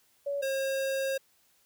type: tone pair in turn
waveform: sine / square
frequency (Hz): 565 / 538.5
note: C#5 / C5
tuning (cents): +33 / +50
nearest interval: minor second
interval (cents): 83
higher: first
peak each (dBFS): -29 / -29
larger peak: neither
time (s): 0.26-0.42 / 0.42-1.18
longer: second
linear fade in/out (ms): 10
effects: white hiss -67 dBFS RMS until 1.65 s